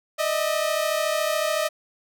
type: tone pair together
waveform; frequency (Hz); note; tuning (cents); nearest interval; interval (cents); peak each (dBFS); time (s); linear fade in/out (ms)
sawtooth; 606.2 / 640; D#5 / D#5; -45 / +49; minor second; 94; -21; 0.18-1.69; 20
effects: none

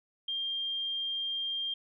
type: tone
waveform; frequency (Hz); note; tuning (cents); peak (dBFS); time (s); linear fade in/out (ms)
sine; 3197; G7; +33; -31; 0.28-1.74; 5
effects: none

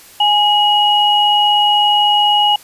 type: tone pair together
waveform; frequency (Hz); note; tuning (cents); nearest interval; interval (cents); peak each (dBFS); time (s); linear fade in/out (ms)
sine; 830.6 / 2901; G#5 / F#7; 0 / -35; octave + minor seventh; 2165; -12; 0.2-2.56; 5
effects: white hiss -41 dBFS RMS until 2.63 s + resampled to 32000 Hz

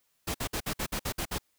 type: noise bursts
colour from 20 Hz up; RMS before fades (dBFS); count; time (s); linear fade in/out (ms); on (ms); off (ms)
pink; -32; 9; 0.27-1.385; 10; 75; 55
effects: white hiss -73 dBFS RMS until 1.58 s

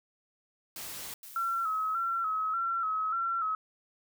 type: noise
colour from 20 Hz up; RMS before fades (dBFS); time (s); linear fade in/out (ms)
white; -41; 0.76-1.14; 2
type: noise with exponential decay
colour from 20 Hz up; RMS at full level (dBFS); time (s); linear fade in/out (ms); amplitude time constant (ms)
blue; -46; 1.23-3.07; 2; 400
type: tone with vibrato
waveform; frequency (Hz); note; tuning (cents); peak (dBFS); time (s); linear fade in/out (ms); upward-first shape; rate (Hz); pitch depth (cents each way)
sine; 1318.5; E6; 0; -28; 1.36-3.55; 2; square; 1.7; 51
effects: none

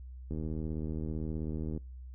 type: click train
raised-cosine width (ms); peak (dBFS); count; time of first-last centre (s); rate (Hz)
3; -25; 116; 0.31-1.775; 78.5
effects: noise-tail reverb RT60 0.3 s tail -25 dB re dry + added 63 Hz sine -43 dBFS peak until 2.14 s

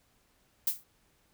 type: noise with exponential decay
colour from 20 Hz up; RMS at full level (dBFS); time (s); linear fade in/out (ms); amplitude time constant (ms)
violet; -24; 0.67-0.84; 5; 35
effects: pink hiss -69 dBFS RMS until 1.33 s

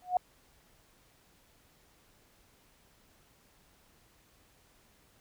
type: tone with exponential growth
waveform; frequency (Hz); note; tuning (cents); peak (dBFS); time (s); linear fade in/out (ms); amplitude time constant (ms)
sine; 726; F#5; -33; -20; 0.02-0.17; 2; 32
effects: pink hiss -65 dBFS RMS until 5.2 s

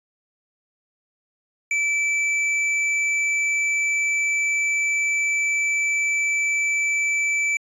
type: tone with hard clipping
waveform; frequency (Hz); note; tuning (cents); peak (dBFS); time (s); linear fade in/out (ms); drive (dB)
sine; 2317; D7; -24; -21; 1.71-7.57; 2; 9
effects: resampled to 24000 Hz

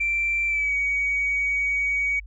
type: tone with pitch glide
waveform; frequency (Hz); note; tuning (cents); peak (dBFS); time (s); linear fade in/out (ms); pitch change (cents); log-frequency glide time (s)
sine; 2349 to 2255; D7 to C#7; 0 to +29; -20; 0-2.2; 10; -71; 0.47-0.74
effects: tanh soft clip ceiling -16 dBFS + added 50 Hz sine -38 dBFS peak until 2.26 s

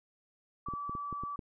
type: tone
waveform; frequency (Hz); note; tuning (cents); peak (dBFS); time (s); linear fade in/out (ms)
sine; 1154; D6; -31; -36; 0.66-1.36; 5
type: clicks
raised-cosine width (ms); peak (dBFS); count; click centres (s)
3; -29; 7; 0.686 / 0.737 / 0.895 / 0.952 / 1.127 / 1.236 / 1.392
effects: none

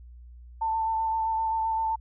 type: tone with vibrato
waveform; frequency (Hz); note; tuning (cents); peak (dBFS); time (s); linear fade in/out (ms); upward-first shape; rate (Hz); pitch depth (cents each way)
sine; 891; A5; +22; -24; 0.61-1.96; 10; sine; 7.7; 17
effects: added 60 Hz sine -44 dBFS peak until 2 s

